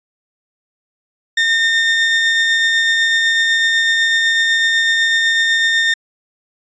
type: tone with tremolo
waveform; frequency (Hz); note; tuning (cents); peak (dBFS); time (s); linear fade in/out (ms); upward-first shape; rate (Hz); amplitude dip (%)
30% pulse; 1821; A#6; -41; -8; 1.37-5.94; 5; triangle; 8; 25
effects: resampled to 16000 Hz